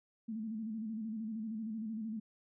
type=tone with vibrato; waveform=sine; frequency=220 Hz; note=A3; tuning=in tune; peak=-37 dBFS; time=0.28-2.2 s; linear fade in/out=10 ms; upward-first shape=square; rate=13 Hz; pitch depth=57 cents each way; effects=none

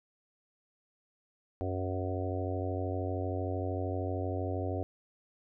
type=harmonic tone with a mistuned harmonic; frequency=93 Hz; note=F#2; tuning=9 cents sharp; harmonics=1 / 3 / 4 / 5 / 6 / 7 / 8; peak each=-34 / -39 / -40 / -41 / -42 / -42 / -43 dBFS; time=1.61-4.83 s; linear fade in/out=0 ms; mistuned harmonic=8; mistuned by=-16 cents; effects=none

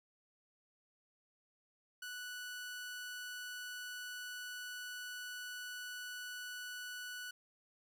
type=tone; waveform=sawtooth; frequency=1480 Hz; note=F#6; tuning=in tune; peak=-40 dBFS; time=2.02-7.31 s; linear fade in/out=5 ms; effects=none

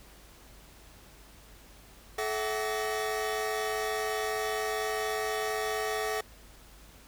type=tone cluster; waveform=45% pulse; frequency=431.2 / 659 / 754 / 1151 / 1858 Hz; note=A4 / E5 / F#5 / D6 / A#6; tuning=-35 / -1 / +32 / -35 / -6 cents; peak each=-33 / -38 / -36 / -40 / -38 dBFS; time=2.18-6.21 s; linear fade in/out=5 ms; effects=added 50 Hz sine -55 dBFS peak until 7.07 s + pink hiss -55 dBFS RMS until 7.07 s

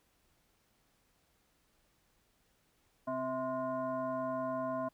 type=tone with frequency modulation; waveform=sine; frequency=651 Hz; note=E5; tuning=22 cents flat; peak=-33 dBFS; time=3.07-4.89 s; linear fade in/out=10 ms; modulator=392 Hz; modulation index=1.1; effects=pink hiss -73 dBFS RMS until 4.93 s

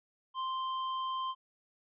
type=tone with tanh clipping; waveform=sine; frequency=1045 Hz; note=C6; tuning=2 cents flat; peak=-35 dBFS; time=0.34-1.35 s; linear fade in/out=50 ms; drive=18 dB; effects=resampled to 8000 Hz

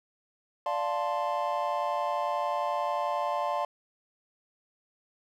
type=chord; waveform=triangle; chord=D minor seventh; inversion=none; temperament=equal; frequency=587.3 / 698.5 / 880 / 1046.5 Hz; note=D5 / F5 / A5 / C6; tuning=0 / 0 / 0 / 0 cents; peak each=-31 dBFS; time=0.66-3.65 s; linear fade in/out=2 ms; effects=none

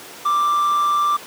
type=tone with amplitude modulation; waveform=triangle; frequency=1177 Hz; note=D6; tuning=3 cents sharp; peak=-12 dBFS; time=0.25-1.17 s; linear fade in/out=10 ms; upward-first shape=sine; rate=170 Hz; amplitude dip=30%; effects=pink hiss -37 dBFS RMS until 1.26 s + high-pass 300 Hz 12 dB/octave

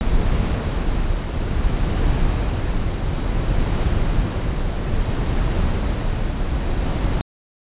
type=noise with tremolo; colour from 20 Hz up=brown; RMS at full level=-18 dBFS; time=0.01-7.21 s; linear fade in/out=0 ms; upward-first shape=triangle; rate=0.59 Hz; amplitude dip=35%; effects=resampled to 8000 Hz

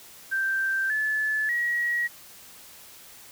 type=tone with pitch steps; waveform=sine; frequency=1568 / 1729.8 / 1908.3 Hz; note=G6 / A6 / A#6; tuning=0 / -30 / +40 cents; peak=-23 dBFS; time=0.31-2.08 s; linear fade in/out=20 ms; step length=590 ms; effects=white hiss -48 dBFS RMS until 3.31 s

